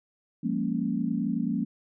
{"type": "chord", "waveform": "sine", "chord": "Bb minor seventh", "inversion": "second", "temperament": "equal with one note detuned", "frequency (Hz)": [174.61, 202.3, 233.1, 277.2], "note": ["F3", "Ab3", "Bb3", "Db4"], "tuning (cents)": [0, -45, 0, 0], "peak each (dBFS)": [-32, -31, -29, -32], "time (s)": [0.43, 1.65], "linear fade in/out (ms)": 10, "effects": []}